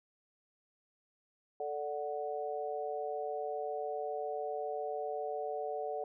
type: chord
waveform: sine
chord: D major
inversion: second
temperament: equal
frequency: 440 / 587.3 / 740 Hz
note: A4 / D5 / F#5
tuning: 0 / 0 / 0 cents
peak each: -39 / -40 / -39 dBFS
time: 1.6-6.04 s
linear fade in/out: 2 ms
effects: none